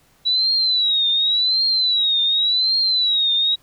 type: tone with vibrato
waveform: sine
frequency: 3916 Hz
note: B7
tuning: 15 cents flat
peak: -15 dBFS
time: 0.25-3.56 s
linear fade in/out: 20 ms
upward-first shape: triangle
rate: 0.89 Hz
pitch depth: 140 cents each way
effects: pink hiss -57 dBFS RMS until 3.62 s